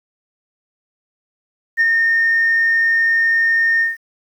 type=tone with ADSR envelope; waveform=sine; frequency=1828 Hz; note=A#6; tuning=34 cents flat; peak=-8 dBFS; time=1.77-3.97 s; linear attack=37 ms; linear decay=31 ms; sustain=-3 dB; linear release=160 ms; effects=tanh soft clip ceiling -8 dBFS + 8-bit